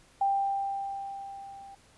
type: tone with level ramp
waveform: sine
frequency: 790 Hz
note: G5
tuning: 13 cents sharp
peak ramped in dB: -22 to -45 dBFS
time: 0.21-1.75 s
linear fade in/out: 5 ms
effects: pink hiss -60 dBFS RMS until 1.97 s + resampled to 24000 Hz